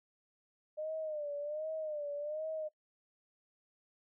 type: tone with vibrato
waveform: sine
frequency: 605 Hz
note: D#5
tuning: 49 cents flat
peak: -36 dBFS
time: 0.77-2.69 s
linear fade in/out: 20 ms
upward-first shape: sine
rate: 1.3 Hz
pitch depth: 85 cents each way
effects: noise-tail reverb RT60 0.1 s tail -19 dB re dry